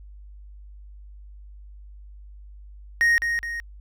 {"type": "tone with echo", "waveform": "triangle", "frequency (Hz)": 1867, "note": "A#6", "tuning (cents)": 2, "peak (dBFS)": -14, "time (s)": [3.01, 3.18], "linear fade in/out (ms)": 0, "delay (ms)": 210, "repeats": 2, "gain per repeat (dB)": -6, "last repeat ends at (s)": 3.6, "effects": ["added 50 Hz sine -41 dBFS peak until 3.8 s"]}